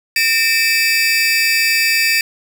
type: tone cluster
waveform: 45% pulse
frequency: 1820 / 2322 / 2594 / 4742 Hz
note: A#6 / D7 / E7 / D8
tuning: -42 / -20 / -28 / +16 cents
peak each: -18 dBFS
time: 0.16-2.21 s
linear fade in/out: 2 ms
effects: none